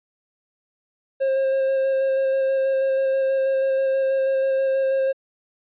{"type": "tone with vibrato", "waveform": "triangle", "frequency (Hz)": 535, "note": "C5", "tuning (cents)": 38, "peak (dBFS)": -16, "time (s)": [1.2, 5.13], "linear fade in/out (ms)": 20, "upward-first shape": "square", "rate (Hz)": 6.2, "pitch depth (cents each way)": 10, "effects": ["resampled to 8000 Hz"]}